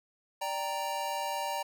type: chord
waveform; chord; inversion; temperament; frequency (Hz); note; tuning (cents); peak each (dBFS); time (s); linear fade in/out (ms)
square; G minor; second; equal; 587.3 / 784 / 932.3; D5 / G5 / Bb5; 0 / 0 / 0; -39 / -38 / -35; 0.41-1.63; 10
effects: none